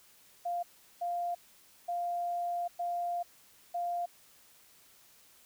sine tone bursts at uneven times, 698.5 Hz, F5, in tune, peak -31 dBFS, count 5, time 0.45-0.63 / 1.01-1.35 / 1.88-2.68 / 2.79-3.23 / 3.74-4.06 s, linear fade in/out 10 ms, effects white hiss -61 dBFS RMS until 5.45 s

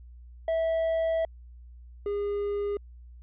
triangle tone pair in turn, 653 / 407.8 Hz, E5 / G#4, -17 / -32 cents, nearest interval minor sixth, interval 815 cents, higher first, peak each -22 / -25 dBFS, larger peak first, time 0.48-1.25 / 2.06-2.77 s, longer first, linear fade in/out 2 ms, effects added 60 Hz sine -45 dBFS peak until 3.22 s + resampled to 8000 Hz

